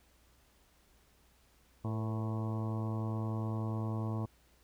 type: harmonic tone with a mistuned harmonic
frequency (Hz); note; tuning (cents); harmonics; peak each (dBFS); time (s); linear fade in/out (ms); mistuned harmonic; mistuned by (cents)
110; A2; 0; 1 / 2 / 3 / 4 / 5 / 6 / 7 / 8 / 9 / 10; -34 / -40 / -44 / -49 / -51 / -50 / -53 / -52 / -51 / -51; 1.84-4.26; 10; 4; +51
effects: added 60 Hz sine -68 dBFS peak until 4.63 s + pink hiss -68 dBFS RMS until 4.63 s